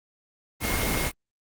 sine tone in noise, 2144 Hz, C7, 42 cents sharp, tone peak -32 dBFS, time 0.6-1.12 s, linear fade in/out 50 ms, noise pink, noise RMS -26 dBFS, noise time 0.6-1.12 s, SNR -9 dB, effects Opus 24 kbps

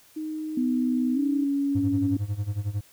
sine tone, 311.1 Hz, D#4, in tune, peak -29 dBFS, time 0.16-1.45 s, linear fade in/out 10 ms
sine tone with pitch glide, 250 to 280.6 Hz, B3 to C#4, +21 to +21 cents, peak -22 dBFS, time 0.57-2.17 s, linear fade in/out 5 ms, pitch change +200 cents, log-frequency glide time 1.14-1.19 s
triangle tone with tremolo, 102.6 Hz, G#2, 21 cents flat, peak -21 dBFS, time 1.75-2.81 s, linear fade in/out 5 ms, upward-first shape sine, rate 11 Hz, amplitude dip 85%
effects white hiss -56 dBFS RMS until 2.92 s

